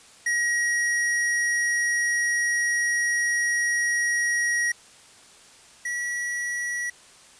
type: tone pair in turn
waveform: square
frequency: 1900 / 1932.1 Hz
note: A#6 / B6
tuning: +33 / -38 cents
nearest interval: unison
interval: 29 cents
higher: second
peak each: -22 / -27 dBFS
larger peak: first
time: 0.26-4.72 / 5.85-6.9 s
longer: first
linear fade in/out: 5 ms
effects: white hiss -51 dBFS RMS until 7.39 s + resampled to 22050 Hz